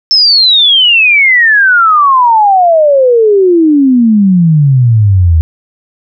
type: exponential sweep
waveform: sine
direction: down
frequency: 5340 to 77.78 Hz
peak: -3 dBFS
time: 0.11-5.41 s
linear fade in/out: 0 ms
effects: none